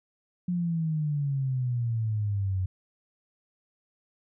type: exponential sweep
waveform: sine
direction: down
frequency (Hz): 180 to 91.7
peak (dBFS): -25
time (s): 0.48-2.66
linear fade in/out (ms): 5
effects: none